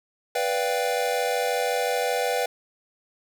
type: chord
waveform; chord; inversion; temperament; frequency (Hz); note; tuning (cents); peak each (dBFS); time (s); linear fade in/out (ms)
square; G dominant seventh; first; equal; 493.9 / 587.3 / 698.5 / 784; B4 / D5 / F5 / G5; 0 / 0 / 0 / 0; -27 / -31 / -30 / -30; 0.35-2.46; 5
effects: 10-bit